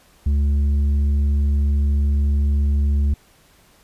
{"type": "tone with tanh clipping", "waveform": "triangle", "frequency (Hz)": 71.6, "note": "D2", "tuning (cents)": -43, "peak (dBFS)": -16, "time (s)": [0.26, 3.14], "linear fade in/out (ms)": 5, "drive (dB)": 10, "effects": ["pink hiss -54 dBFS RMS until 3.83 s", "resampled to 32000 Hz"]}